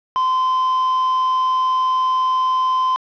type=tone; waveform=triangle; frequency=1031 Hz; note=C6; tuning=26 cents flat; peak=-13 dBFS; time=0.16-2.96 s; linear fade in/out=0 ms; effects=resampled to 11025 Hz + 7-bit